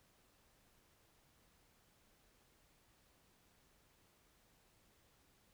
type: silence
effects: pink hiss -72 dBFS RMS until 5.53 s